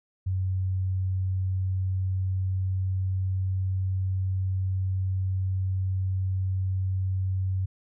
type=tone with pitch glide; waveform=sine; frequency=93.7 to 94.35 Hz; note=F#2 to F#2; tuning=+22 to +34 cents; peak=-24 dBFS; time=0.26-7.66 s; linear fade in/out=10 ms; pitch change=+12 cents; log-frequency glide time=0.37-3.73 s; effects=none